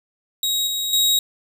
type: tone with level steps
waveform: sawtooth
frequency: 3802 Hz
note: A#7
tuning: 33 cents sharp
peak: -16 / -19 / -12 dBFS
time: 0.43-1.19 s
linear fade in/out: 2 ms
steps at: 0.67 / 0.93 s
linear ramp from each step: 2 ms
effects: none